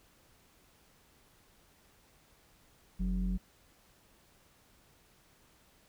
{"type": "tone pair together", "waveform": "sine", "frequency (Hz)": [46.17, 184.7], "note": ["F#1", "F#3"], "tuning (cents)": [-3, -3], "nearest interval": "2 octaves", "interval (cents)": 2400, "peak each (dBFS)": [-30, -32], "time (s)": [2.99, 3.38], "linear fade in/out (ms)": 20, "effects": ["tanh soft clip ceiling -25 dBFS", "pink hiss -65 dBFS RMS until 5.88 s"]}